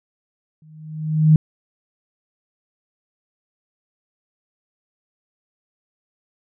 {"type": "tone with exponential growth", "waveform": "sine", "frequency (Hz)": 155.56, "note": "D#3", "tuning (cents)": 0, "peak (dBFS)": -6, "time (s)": [0.62, 1.36], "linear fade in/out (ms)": 2, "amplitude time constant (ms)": 160, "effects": []}